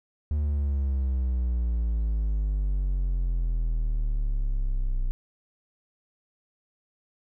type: exponential sweep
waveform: triangle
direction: down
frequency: 75.5 to 30.81 Hz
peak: -21 dBFS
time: 0.31-5.11 s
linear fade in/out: 0 ms
effects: none